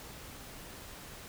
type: silence
effects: pink hiss -48 dBFS RMS until 1.28 s